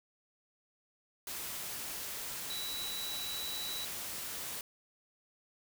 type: tone in noise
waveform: sine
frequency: 3928 Hz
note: B7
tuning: 10 cents flat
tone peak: -39 dBFS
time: 2.5-3.85 s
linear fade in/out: 2 ms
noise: white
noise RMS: -41 dBFS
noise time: 1.27-4.61 s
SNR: -1 dB
effects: none